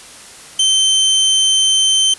sawtooth tone, 3100 Hz, G7, 20 cents flat, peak -7 dBFS, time 0.59-2.14 s, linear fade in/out 5 ms, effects white hiss -37 dBFS RMS until 2.18 s + resampled to 24000 Hz

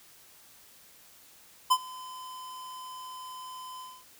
square tone with ADSR envelope, 1020 Hz, C6, 44 cents flat, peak -18 dBFS, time 1.7-4.05 s, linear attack 16 ms, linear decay 57 ms, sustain -23 dB, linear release 250 ms, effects white hiss -56 dBFS RMS until 4.19 s

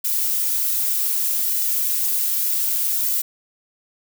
violet noise with flanger, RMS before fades -21 dBFS, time 0.04-3.22 s, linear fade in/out 10 ms, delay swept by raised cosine 2 to 4.3 ms, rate 0.65 Hz, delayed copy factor +0.6, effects none

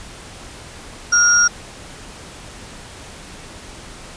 sine tone pair together, 1412 / 5634 Hz, F6 / F8, +19 / +14 cents, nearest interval 2 octaves, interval 2395 cents, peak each -13 dBFS, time 1.12-1.48 s, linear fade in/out 10 ms, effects pink hiss -37 dBFS RMS until 4.16 s + resampled to 22050 Hz

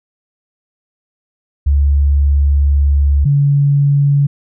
sine tone pair in turn, 71 / 142 Hz, C#2 / C#3, +42 / +42 cents, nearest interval octave, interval 1200 cents, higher second, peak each -8 dBFS, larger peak neither, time 1.66-3.25 / 3.25-4.27 s, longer first, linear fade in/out 10 ms, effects none

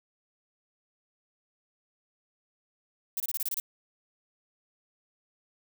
violet noise bursts, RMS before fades -31 dBFS, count 8, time 3.17-3.6 s, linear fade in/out 2 ms, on 31 ms, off 26 ms, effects none

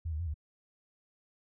sine tone with pitch steps, 82.1 / 76.3 / 86.4 / 74.9 Hz, E2 / D#2 / F2 / D2, -6 / -33 / -18 / +35 cents, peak -32 dBFS, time 0.05-0.342 s, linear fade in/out 10 ms, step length 73 ms, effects none

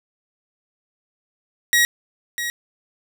sawtooth tone with echo, 1900 Hz, A#6, 33 cents sharp, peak -10 dBFS, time 1.73-1.85 s, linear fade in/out 0 ms, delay 650 ms, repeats 1, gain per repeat -10 dB, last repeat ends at 2.5 s, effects none

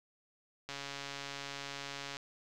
click train, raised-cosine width 0.2 ms, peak -24 dBFS, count 208, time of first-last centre 0.69-2.169 s, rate 140 Hz, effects none

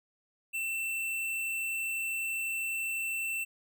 square tone, 2682 Hz, E7, 29 cents sharp, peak -32 dBFS, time 0.53-3.45 s, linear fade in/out 20 ms, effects none

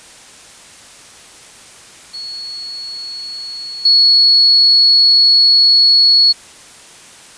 sine tone with level steps, 4369 Hz, C#8, 26 cents flat, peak -24 / -6 dBFS, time 2.13-6.33 s, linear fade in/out 20 ms, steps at 3.85 s, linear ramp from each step 5 ms, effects white hiss -39 dBFS RMS until 7.37 s + resampled to 22050 Hz

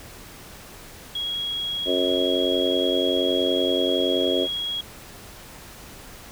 sine tone, 3309 Hz, G#7, 7 cents flat, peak -25 dBFS, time 1.15-4.81 s, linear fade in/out 5 ms
harmonic tone, 90.6 Hz, F#2, 36 cents flat, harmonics 3 / 4 / 5 / 6 / 7, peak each -27 / -25 / -28 / -27 / -28 dBFS, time 1.85-4.48 s, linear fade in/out 50 ms
effects pink hiss -43 dBFS RMS until 6.31 s

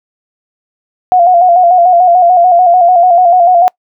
sine tone with vibrato, 710 Hz, F5, 28 cents sharp, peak -3 dBFS, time 1.12-3.68 s, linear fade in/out 0 ms, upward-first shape square, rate 6.8 Hz, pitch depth 53 cents each way, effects noise-tail reverb RT60 0.1 s tail -26 dB re dry

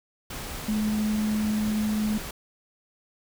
sine tone in noise, 213.7 Hz, G#3, 50 cents sharp, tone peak -23 dBFS, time 0.68-2.18 s, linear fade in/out 5 ms, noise pink, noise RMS -36 dBFS, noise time 0.3-2.31 s, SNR +10 dB, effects none

